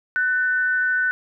sine tone pair together, 1497.8 / 1788 Hz, F#6 / A6, +21 / +27 cents, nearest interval minor third, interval 306 cents, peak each -18 / -29 dBFS, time 0.16-1.11 s, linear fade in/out 0 ms, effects none

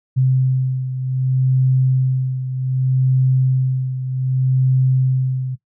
sine beating tone pair, 130 / 130.65 Hz, C3 / C3, -11 / -2 cents, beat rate 0.65 Hz, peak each -15 / -21 dBFS, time 0.16-5.56 s, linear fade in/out 20 ms, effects noise-tail reverb RT60 0.1 s tail -17 dB re dry

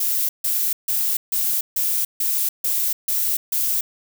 violet noise bursts, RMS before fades -21 dBFS, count 9, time 0-3.81 s, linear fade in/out 5 ms, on 290 ms, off 150 ms, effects none

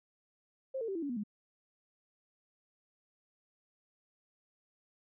sine tone with pitch steps, 530 / 453.5 / 388 / 332 / 284 / 243 / 207.9 Hz, C5 / A#4 / G4 / E4 / C#4 / B3 / G#3, +22 / -48 / -18 / +12 / +42 / -28 / +2 cents, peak -34 dBFS, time 0.74-1.237 s, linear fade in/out 10 ms, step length 71 ms, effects none

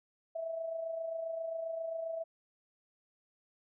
sine tone with amplitude modulation, 656 Hz, E5, 9 cents flat, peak -33 dBFS, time 0.35-2.24 s, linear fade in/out 10 ms, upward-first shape sine, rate 27.5 Hz, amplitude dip 50%, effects none

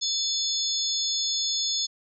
sine tone cluster, 3531 / 4327 / 5200 / 6610 Hz, A7 / C#8 / E8 / G#8, +5 / -43 / -24 / -9 cents, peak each -30 dBFS, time 0.01-1.87 s, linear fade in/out 20 ms, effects none

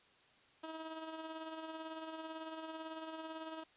15% pulse tone with tremolo, 319.7 Hz, D#4, 47 cents sharp, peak -36 dBFS, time 0.63-3.64 s, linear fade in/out 10 ms, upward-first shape sine, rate 18 Hz, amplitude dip 45%, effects white hiss -67 dBFS RMS until 3.76 s + resampled to 8000 Hz

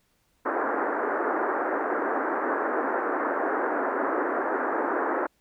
pink band-pass noise, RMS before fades -27 dBFS, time 0.45-5.27 s, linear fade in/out 10 ms, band 280 to 1700 Hz, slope 48 dB/octave, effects pink hiss -69 dBFS RMS until 5.4 s

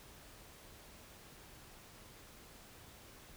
silence, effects pink hiss -57 dBFS RMS until 3.36 s

